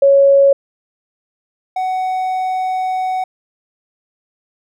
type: tone pair in turn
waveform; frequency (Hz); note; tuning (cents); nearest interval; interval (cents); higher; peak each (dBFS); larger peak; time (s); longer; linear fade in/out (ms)
sine / triangle; 554.4 / 746.5; C#5 / F#5; 0 / +15; perfect fourth; 515; second; -6 / -14; first; 0.02-0.53 / 1.76-3.24; second; 5
effects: none